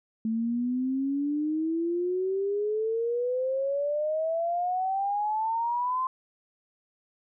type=exponential sweep; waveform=sine; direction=up; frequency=220.1 to 1046.5 Hz; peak=-25 dBFS; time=0.25-6.07 s; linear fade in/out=2 ms; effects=none